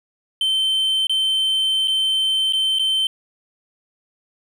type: tone with dropouts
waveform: triangle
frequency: 3096 Hz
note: G7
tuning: 22 cents flat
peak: -15 dBFS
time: 0.41-3.07 s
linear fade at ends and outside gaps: 2 ms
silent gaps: 1.07-1.095 / 1.875-1.88 / 2.525-2.533 / 2.787-2.794 s
effects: none